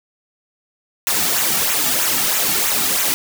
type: noise with flanger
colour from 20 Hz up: white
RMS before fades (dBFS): -18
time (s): 1.07-3.14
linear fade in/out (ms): 0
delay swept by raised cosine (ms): 0.2 to 2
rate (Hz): 3.1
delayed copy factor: -0.6
effects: none